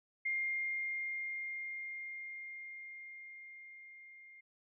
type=tone with level ramp; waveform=sine; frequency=2117 Hz; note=C7; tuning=20 cents sharp; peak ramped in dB=-32 to -54 dBFS; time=0.25-4.41 s; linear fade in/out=10 ms; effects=none